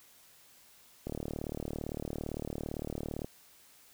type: click train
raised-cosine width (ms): 2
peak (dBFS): -23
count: 83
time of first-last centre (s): 1.07-3.245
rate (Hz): 37.7
effects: white hiss -60 dBFS RMS until 3.93 s